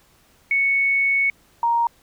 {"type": "tone pair in turn", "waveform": "sine", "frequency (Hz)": [2215, 935.6], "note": ["C#7", "A#5"], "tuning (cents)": [-2, 6], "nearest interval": "octave + minor third", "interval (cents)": 1492, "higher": "first", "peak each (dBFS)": -16, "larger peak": "neither", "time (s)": [[0.51, 1.3], [1.63, 1.87]], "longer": "first", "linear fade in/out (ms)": 2, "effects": ["pink hiss -57 dBFS RMS until 2.02 s"]}